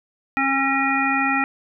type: harmonic tone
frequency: 271.3 Hz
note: C#4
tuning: 37 cents flat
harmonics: 1 / 3 / 5 / 7 / 9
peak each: -24 / -24 / -24 / -24 / -24 dBFS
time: 0.37-1.44 s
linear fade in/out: 0 ms
effects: none